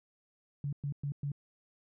sine tone bursts, 142.4 Hz, C#3, 47 cents sharp, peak -32 dBFS, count 4, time 0.64-1.318 s, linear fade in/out 2 ms, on 87 ms, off 110 ms, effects none

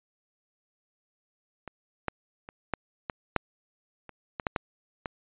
clicks, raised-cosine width 0.5 ms, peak -24 / -13 / -27 / -12 / -16 / -8 / -28 / -17 / -11 / -12 / -17 dBFS, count 11, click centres 1.677 / 2.083 / 2.489 / 2.737 / 3.098 / 3.363 / 4.093 / 4.398 / 4.468 / 4.562 / 5.058 s, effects resampled to 8000 Hz

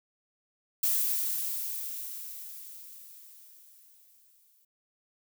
violet noise with exponential decay, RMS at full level -26 dBFS, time 0.83-4.65 s, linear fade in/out 5 ms, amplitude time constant 830 ms, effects none

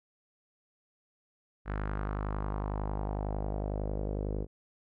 sawtooth tone with low-pass filter sweep, 51 Hz, G#1, 31 cents flat, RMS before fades -34 dBFS, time 1.65-4.47 s, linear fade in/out 50 ms, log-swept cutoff 1600 to 450 Hz, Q 2.4, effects none

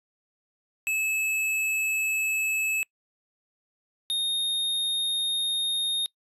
square tone pair in turn, 2600 / 3697 Hz, E7 / A#7, -24 / -15 cents, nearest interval tritone, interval 609 cents, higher second, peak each -25 dBFS, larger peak neither, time 0.87-2.83 / 4.1-6.06 s, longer neither, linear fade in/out 0 ms, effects noise-tail reverb RT60 0.1 s tail -25 dB re dry + resampled to 32000 Hz

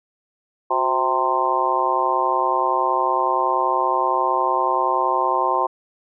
harmonic tone with a mistuned harmonic, 130.7 Hz, C3, 1 cent flat, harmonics 3 / 4 / 5 / 6 / 7 / 8, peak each -27 / -27 / -27 / -25 / -22 / -21 dBFS, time 0.7-5.67 s, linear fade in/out 10 ms, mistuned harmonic 3, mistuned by -110 cents, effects none

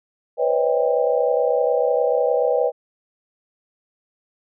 sine tone cluster, 492.2 / 522 / 559 / 632 / 796 Hz, B4 / C5 / C#5 / D#5 / G5, -6 / -4 / +14 / +27 / +26 cents, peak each -19 / -28 / -23 / -23 / -26 dBFS, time 0.37-2.72 s, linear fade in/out 50 ms, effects none

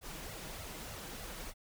pink noise with flanger, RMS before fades -45 dBFS, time 0.01-1.54 s, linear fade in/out 50 ms, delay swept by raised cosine 1.4 to 6.3 ms, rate 3.3 Hz, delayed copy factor +0.8, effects none

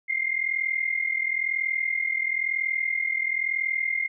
sine tone pair together, 2087 / 2128 Hz, C7 / C7, -5 / +29 cents, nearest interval unison, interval 34 cents, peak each -27 / -26 dBFS, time 0.08-4.08 s, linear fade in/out 20 ms, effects none

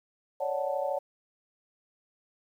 sine chord, D major seventh, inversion third, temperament equal, 554.4 / 587.3 / 740 / 880 Hz, C#5 / D5 / F#5 / A5, 0 / 0 / 0 / 0 cents, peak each -31 / -33 / -35 / -37 dBFS, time 0.4-0.99 s, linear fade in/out 10 ms, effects 10-bit

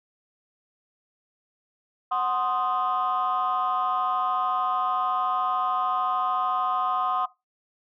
sine chord, C diminished, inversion second, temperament equal, 740 / 1046.5 / 1244.5 Hz, Gb5 / C6 / Eb6, 0 / 0 / 0 cents, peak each -26 dBFS, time 2.11-7.26 s, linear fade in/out 10 ms, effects noise-tail reverb RT60 0.2 s tail -17 dB re dry + tanh soft clip ceiling -17 dBFS

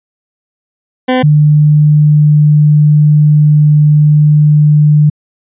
20% pulse / sine tone pair in turn, 255.1 / 149.93 Hz, C4 / D3, -44 / +36 cents, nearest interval major sixth, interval 920 cents, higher first, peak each -3 / -3 dBFS, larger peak neither, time 1.08-1.23 / 1.23-5.1 s, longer second, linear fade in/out 10 ms, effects resampled to 8000 Hz

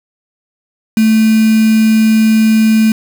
sine tone with quantisation, 220 Hz, A3, in tune, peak -6 dBFS, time 0.97-2.92 s, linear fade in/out 2 ms, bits 3, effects none

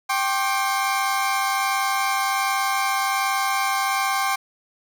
30% pulse chord, G suspended fourth, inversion none, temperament equal with one note detuned, 784 / 1073.4 / 1174.7 Hz, G5 / C6 / D6, 0 / +44 / 0 cents, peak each -21 / -22 / -25 dBFS, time 0.09-4.36 s, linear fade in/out 10 ms, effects none

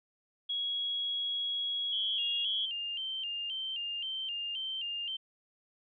sine tone, 3322 Hz, G#7, in tune, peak -31 dBFS, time 0.49-2.66 s, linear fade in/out 10 ms
sine tone with vibrato, 2960 Hz, F#7, in tune, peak -34 dBFS, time 1.92-5.17 s, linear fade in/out 10 ms, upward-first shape square, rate 1.9 Hz, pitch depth 89 cents each way
effects none

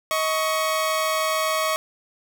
sawtooth tone pair together, 632 / 1112.7 Hz, D#5 / C#6, +27 / +6 cents, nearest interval minor seventh, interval 979 cents, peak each -20 dBFS, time 0.11-1.76 s, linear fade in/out 0 ms, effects none

